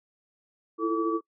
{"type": "tone cluster", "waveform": "sine", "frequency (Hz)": [331.6, 345.1, 443, 1147], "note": ["E4", "F4", "A4", "D6"], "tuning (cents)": [10, -21, 12, -41], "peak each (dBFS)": [-27, -35, -30, -30], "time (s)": [0.78, 1.21], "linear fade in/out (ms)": 50, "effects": ["noise-tail reverb RT60 0.1 s tail -25 dB re dry"]}